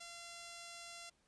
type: tone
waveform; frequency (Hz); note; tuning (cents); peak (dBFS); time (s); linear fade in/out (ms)
5% pulse; 686; F5; -31; -38; 0-1.1; 10
effects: pink hiss -75 dBFS RMS until 1.27 s + resampled to 22050 Hz